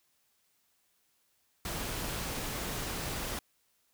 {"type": "noise with amplitude modulation", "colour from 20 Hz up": "pink", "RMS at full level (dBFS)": -35, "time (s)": [1.65, 3.39], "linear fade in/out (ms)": 2, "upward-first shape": "sine", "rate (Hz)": 298, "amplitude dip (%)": 35, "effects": ["white hiss -73 dBFS RMS until 3.93 s"]}